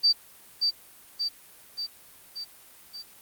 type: tone with echo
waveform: sine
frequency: 4646 Hz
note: D8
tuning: 20 cents flat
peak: -17 dBFS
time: 0.03-0.13 s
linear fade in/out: 20 ms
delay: 580 ms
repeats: 5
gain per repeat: -4 dB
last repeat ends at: 3.03 s
effects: white hiss -52 dBFS RMS until 3.21 s + Opus 32 kbps